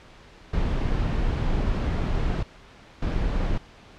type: noise bursts at uneven times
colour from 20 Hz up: brown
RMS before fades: -24 dBFS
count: 2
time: 0.53-2.43 / 3.02-3.58 s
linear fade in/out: 5 ms
effects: pink hiss -49 dBFS RMS until 3.98 s + low-pass 4000 Hz 12 dB/octave